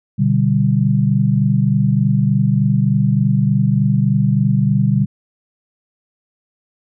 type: chord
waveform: sine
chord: G major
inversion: first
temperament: equal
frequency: 123.47 / 146.83 / 196 Hz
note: B2 / D3 / G3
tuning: 0 / 0 / 0 cents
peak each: -16 dBFS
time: 0.18-5.06 s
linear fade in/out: 20 ms
effects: none